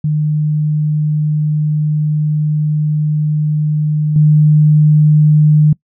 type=tone with level steps; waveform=sine; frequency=151.7 Hz; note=D#3; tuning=44 cents flat; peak=-11 / -5 dBFS; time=0.04-5.73 s; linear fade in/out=5 ms; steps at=4.16 s; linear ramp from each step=2 ms; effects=noise-tail reverb RT60 0.1 s tail -24 dB re dry